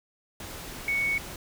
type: tone in noise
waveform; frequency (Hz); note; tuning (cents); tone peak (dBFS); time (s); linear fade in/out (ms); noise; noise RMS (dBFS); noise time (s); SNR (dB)
sine; 2222; C#7; +4; -24; 0.88-1.18; 2; pink; -40; 0.4-1.36; +13
effects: none